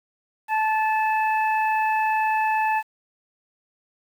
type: harmonic tone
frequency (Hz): 871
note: A5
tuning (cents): -18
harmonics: 1 / 2 / 3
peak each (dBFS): -20 / -28 / -30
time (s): 0.48-2.83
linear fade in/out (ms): 50
effects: 8-bit